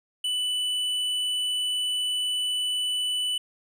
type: tone with hard clipping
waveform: triangle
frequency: 2982 Hz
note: F#7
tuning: 13 cents sharp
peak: -26 dBFS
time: 0.24-3.38 s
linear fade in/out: 5 ms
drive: 10 dB
effects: none